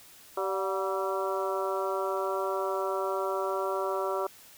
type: harmonic tone with a mistuned harmonic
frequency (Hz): 192.8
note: G3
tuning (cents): -28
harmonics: 2 / 3 / 4 / 5 / 6 / 7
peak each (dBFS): -32 / -33 / -38 / -36 / -36 / -38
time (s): 0.37-4.27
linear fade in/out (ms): 5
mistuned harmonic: 4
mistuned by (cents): -74
effects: white hiss -53 dBFS RMS until 4.57 s